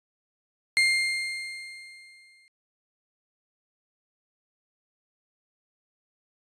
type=tone with exponential decay; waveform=35% pulse; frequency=2113 Hz; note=C7; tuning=16 cents sharp; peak=-16 dBFS; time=0.77-2.48 s; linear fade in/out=0 ms; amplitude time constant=370 ms; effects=resampled to 22050 Hz